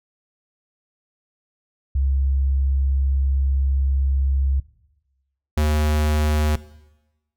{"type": "tone pair in turn", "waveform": ["sine", "square"], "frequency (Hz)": [67.7, 75.82], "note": ["C#2", "D#2"], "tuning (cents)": [-40, -44], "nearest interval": "major second", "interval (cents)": 196, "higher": "second", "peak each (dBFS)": -17, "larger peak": "neither", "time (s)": [[1.95, 4.6], [5.57, 6.56]], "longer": "first", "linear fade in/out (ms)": 5, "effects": ["noise-tail reverb RT60 1.0 s tail -18 dB re dry"]}